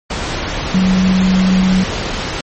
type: tone in noise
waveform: sine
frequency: 186.8 Hz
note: F#3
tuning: 17 cents sharp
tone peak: -9 dBFS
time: 0.74-1.84 s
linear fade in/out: 5 ms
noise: pink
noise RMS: -20 dBFS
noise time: 0.1-2.41 s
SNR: +8 dB
effects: low-pass 6000 Hz 12 dB/octave + MP3 32 kbps